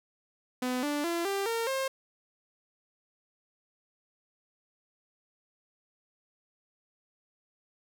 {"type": "tone with pitch steps", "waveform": "sawtooth", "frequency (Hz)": [251.7, 292.5, 339.9, 395, 459, 533.3], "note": ["B3", "D4", "F4", "G4", "A#4", "C5"], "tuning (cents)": [33, -7, -47, 13, -27, 33], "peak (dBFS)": -25, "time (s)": [0.62, 1.88], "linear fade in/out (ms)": 5, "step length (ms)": 210, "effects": []}